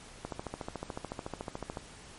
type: click train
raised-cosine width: 1 ms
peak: -22 dBFS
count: 22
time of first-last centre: 0.25-1.772 s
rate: 13.8 Hz
effects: pink hiss -51 dBFS RMS until 2.18 s + MP3 48 kbps